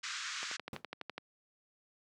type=band-pass noise; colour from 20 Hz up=pink; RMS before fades=-41 dBFS; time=0.03-0.57 s; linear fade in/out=10 ms; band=1200 to 7300 Hz; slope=48 dB/octave
type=click train; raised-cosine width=0.3 ms; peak=-24 dBFS; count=10; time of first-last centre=0.43-1.18 s; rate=12 Hz
type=noise with exponential decay; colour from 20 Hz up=brown; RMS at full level=-32 dBFS; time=0.73-0.85 s; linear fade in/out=2 ms; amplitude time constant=24 ms
effects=high-pass 200 Hz 12 dB/octave